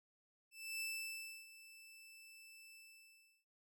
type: tone with ADSR envelope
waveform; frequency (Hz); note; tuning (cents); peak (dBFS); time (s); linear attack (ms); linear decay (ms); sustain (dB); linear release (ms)
sawtooth; 2643; E7; +4; -37; 0.51-3.45; 300; 650; -17; 700
effects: none